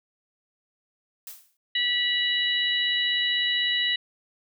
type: noise with exponential decay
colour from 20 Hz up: blue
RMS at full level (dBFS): -36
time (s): 1.27-1.57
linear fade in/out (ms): 2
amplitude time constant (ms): 64
type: harmonic tone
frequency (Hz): 976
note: B5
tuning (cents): -21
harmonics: 2 / 3 / 4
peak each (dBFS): -27 / -26 / -26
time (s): 1.75-3.96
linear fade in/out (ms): 5
effects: none